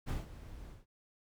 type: noise with ADSR envelope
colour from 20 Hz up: brown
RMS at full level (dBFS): -34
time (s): 0.06-0.86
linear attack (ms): 36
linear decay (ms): 160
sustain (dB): -15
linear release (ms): 170
effects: none